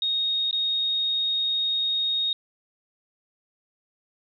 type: tone with dropouts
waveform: sine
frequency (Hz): 3729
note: A#7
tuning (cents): 0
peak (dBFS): -22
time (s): 0.02-2.33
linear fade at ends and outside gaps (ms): 2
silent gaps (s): 0.511-0.528
effects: none